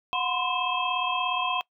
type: tone cluster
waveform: sine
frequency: 728 / 1011 / 1048 / 2616 / 3211 Hz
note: F#5 / B5 / C6 / E7 / G7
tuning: -28 / +40 / +2 / -14 / +41 cents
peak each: -31 dBFS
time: 0.13-1.61 s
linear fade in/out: 0 ms
effects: noise-tail reverb RT60 0.1 s tail -22 dB re dry